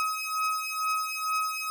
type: beating tone pair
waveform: 35% pulse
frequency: 1270 / 1272.2 Hz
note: D#6 / D#6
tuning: +35 / +38 cents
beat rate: 2.2 Hz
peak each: -29 dBFS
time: 0-1.7 s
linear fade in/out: 0 ms
effects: none